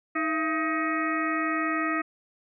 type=harmonic tone with a mistuned harmonic; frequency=315.2 Hz; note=D#4; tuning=23 cents sharp; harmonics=1 / 2 / 4 / 5 / 6 / 7 / 8; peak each=-29 / -35 / -29 / -41 / -31 / -38 / -39 dBFS; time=0.15-2.02 s; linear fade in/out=10 ms; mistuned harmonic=2; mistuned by=+110 cents; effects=none

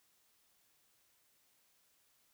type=silence; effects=white hiss -73 dBFS RMS until 2.33 s

